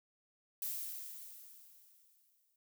violet noise with exponential decay, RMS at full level -38 dBFS, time 0.62-2.56 s, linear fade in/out 2 ms, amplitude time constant 420 ms, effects noise-tail reverb RT60 0.2 s tail -26 dB re dry

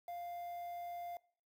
triangle tone with quantisation, 698.5 Hz, F5, in tune, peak -40 dBFS, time 0.08-1.17 s, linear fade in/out 2 ms, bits 10, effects noise-tail reverb RT60 0.5 s tail -22 dB re dry

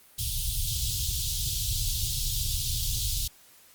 pink band-stop noise, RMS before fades -29 dBFS, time 0.18-3.28 s, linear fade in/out 10 ms, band 130 to 3200 Hz, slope 48 dB/octave, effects white hiss -56 dBFS RMS until 3.74 s + Opus 32 kbps

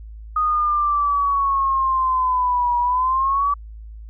sine exponential two-way sweep, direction down then up, 1244.5 to 962 to 1155 Hz, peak -16 dBFS, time 0.36-3.54 s, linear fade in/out 5 ms, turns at 2.78 s, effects added 54 Hz sine -34 dBFS peak until 4.09 s

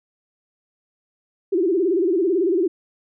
sine tone with vibrato, 359.8 Hz, F#4, 48 cents flat, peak -16 dBFS, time 1.52-2.68 s, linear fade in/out 10 ms, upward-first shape sine, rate 18 Hz, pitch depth 180 cents each way, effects none

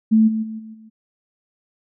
sine tone with level steps, 220 Hz, A3, in tune, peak -10 / -19 / -27 / -34 / -41 dBFS, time 0.11-0.9 s, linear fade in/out 20 ms, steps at 0.27 / 0.42 / 0.58 / 0.73 s, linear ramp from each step 20 ms, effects none

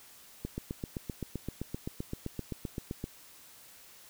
click train, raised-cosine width 3 ms, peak -22 dBFS, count 21, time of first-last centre 0.45-3.041 s, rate 7.72 Hz, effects white hiss -55 dBFS RMS until 4.09 s

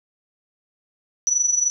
sine tone with amplitude modulation, 5920 Hz, F#8, in tune, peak -14 dBFS, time 1.27-1.7 s, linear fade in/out 0 ms, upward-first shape sine, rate 23.1 Hz, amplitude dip 70%, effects none

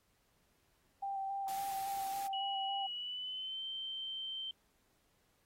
sine tone with vibrato, 784 Hz, G5, in tune, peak -36 dBFS, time 1.02-2.87 s, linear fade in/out 10 ms, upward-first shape square, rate 3.6 Hz, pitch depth 13 cents each way
white noise, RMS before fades -49 dBFS, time 1.48-2.27 s, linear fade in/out 0 ms
sine tone with pitch glide, 2925 to 3117 Hz, F#7 to G7, -21 to -11 cents, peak -39 dBFS, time 2.33-4.51 s, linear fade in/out 2 ms, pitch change +110 cents, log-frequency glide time 2.93-3.65 s
effects pink hiss -75 dBFS RMS until 5.45 s + AAC 48 kbps

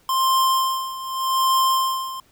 square tone with tremolo, 1051 Hz, C6, 7 cents sharp, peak -16 dBFS, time 0.09-2.2 s, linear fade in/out 2 ms, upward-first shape sine, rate 0.84 Hz, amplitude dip 80%, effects pink hiss -58 dBFS RMS until 2.31 s

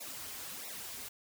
white noise with flanger, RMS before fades -44 dBFS, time 0-1.09 s, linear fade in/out 10 ms, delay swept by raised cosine 0.63 to 6.13 ms, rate 1.5 Hz, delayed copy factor -1, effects none

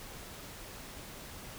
silence, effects pink hiss -47 dBFS RMS until 1.58 s

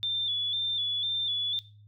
sine tone with vibrato, 3500 Hz, A7, 10 cents flat, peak -27 dBFS, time 0.03-1.59 s, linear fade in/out 0 ms, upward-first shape square, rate 2 Hz, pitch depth 40 cents each way, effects noise-tail reverb RT60 0.4 s tail -17 dB re dry + added 104 Hz sine -51 dBFS peak until 1.87 s

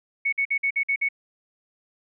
sine tone bursts, 2217 Hz, C#7, in tune, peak -20 dBFS, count 7, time 0.25-1.088 s, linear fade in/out 10 ms, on 76 ms, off 51 ms, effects none

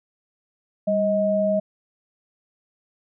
sine tone pair together, 198.12 / 629 Hz, G3 / D#5, +19 / +19 cents, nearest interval octave + minor sixth, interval 2000 cents, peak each -24 / -19 dBFS, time 0.87-1.6 s, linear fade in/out 10 ms, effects none

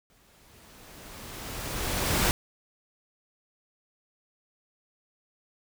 pink noise with exponential growth, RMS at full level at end -23 dBFS, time 0.1-2.31 s, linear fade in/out 0 ms, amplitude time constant 480 ms, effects none

